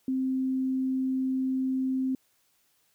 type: tone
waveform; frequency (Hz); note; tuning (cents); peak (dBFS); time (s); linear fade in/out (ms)
sine; 261.6; C4; 0; -25; 0.08-2.15; 2
effects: white hiss -69 dBFS RMS until 2.94 s